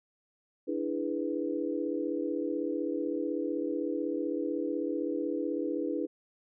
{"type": "chord", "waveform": "sine", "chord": "E dominant seventh", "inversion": "third", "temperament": "equal", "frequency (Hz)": [293.7, 329.6, 415.3, 493.9], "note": ["D4", "E4", "G#4", "B4"], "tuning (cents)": [0, 0, 0, 0], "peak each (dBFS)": [-34, -34, -37, -36], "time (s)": [0.67, 6.07], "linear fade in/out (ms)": 20, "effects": []}